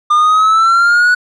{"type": "exponential sweep", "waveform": "triangle", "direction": "up", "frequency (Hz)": [1200, 1480], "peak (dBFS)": -5, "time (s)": [0.1, 1.15], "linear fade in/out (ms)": 10, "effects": ["resampled to 22050 Hz"]}